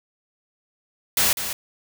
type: noise with echo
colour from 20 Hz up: white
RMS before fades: -19 dBFS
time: 1.17-1.33 s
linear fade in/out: 2 ms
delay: 200 ms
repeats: 1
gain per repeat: -9 dB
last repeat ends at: 1.53 s
effects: none